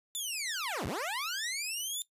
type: linear two-way sweep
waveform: 15% pulse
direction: down then up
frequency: 3594 to 60.2 to 3594 Hz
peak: -27 dBFS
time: 0.15-2.02 s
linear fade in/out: 0 ms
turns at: 0.86 s
effects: noise-tail reverb RT60 0.1 s tail -17 dB re dry + resampled to 32000 Hz